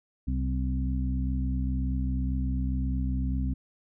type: harmonic tone with a mistuned harmonic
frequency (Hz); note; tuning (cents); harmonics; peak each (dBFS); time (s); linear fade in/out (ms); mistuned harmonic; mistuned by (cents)
64.9; C2; -13; 1 / 2 / 3 / 4; -27 / -34 / -36 / -34; 0.27-3.54; 10; 3; -26
effects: none